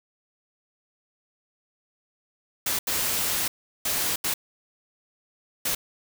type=noise bursts at uneven times; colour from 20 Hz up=white; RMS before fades=-26 dBFS; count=5; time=2.66-2.79 / 2.87-3.48 / 3.85-4.16 / 4.24-4.34 / 5.65-5.75 s; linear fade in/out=5 ms; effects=none